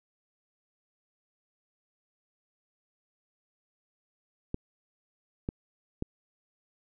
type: clicks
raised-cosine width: 3 ms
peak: -18 dBFS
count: 3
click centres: 4.544 / 5.489 / 6.024 s
effects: none